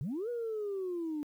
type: linear two-way sweep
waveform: sine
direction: up then down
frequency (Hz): 116.54 to 487.8 to 290.4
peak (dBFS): -32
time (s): 0.01-1.23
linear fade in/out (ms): 0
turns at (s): 0.29
effects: tanh soft clip ceiling -30 dBFS + 11-bit